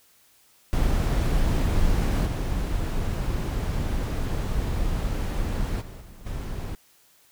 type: noise with level steps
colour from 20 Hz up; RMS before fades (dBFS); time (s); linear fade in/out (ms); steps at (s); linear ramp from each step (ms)
brown; -22 / -26 / -38 / -44 / -31; 0.73-6.75; 0; 2.25 / 5.8 / 6 / 6.25; 20
effects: white hiss -59 dBFS RMS until 7.31 s